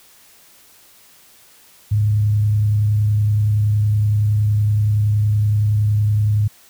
sine tone with frequency modulation, 105.1 Hz, G#2, 21 cents sharp, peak -13 dBFS, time 1.91-6.48 s, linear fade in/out 10 ms, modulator 30.7 Hz, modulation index 0.2, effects white hiss -49 dBFS RMS until 6.69 s

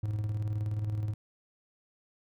triangle tone with tremolo, 105.7 Hz, G#2, 31 cents sharp, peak -26 dBFS, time 0.03-1.14 s, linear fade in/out 5 ms, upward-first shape square, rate 19 Hz, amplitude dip 40%, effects none

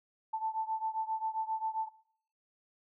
sine beating tone pair, 880 / 887.5 Hz, A5 / A5, 0 / +15 cents, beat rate 7.5 Hz, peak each -34 / -37 dBFS, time 0.33-1.89 s, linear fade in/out 10 ms, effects noise-tail reverb RT60 0.6 s tail -19 dB re dry

